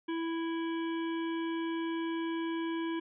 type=harmonic tone; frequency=330 Hz; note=E4; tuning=2 cents sharp; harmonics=1 / 3 / 5 / 7 / 9 / 10; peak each=-32 / -42 / -46 / -49 / -51 / -52 dBFS; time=0.08-3 s; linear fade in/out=10 ms; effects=none